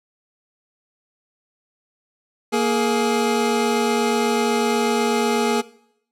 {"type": "tone pair together", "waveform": "25% pulse", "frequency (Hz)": [234.1, 420.1], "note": ["A#3", "G#4"], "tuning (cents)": [8, 20], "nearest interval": "minor seventh", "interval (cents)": 1012, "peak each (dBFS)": [-17, -16], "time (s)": [2.52, 5.62], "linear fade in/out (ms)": 20, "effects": ["noise-tail reverb RT60 0.7 s tail -20 dB re dry", "low-pass 11000 Hz 12 dB/octave"]}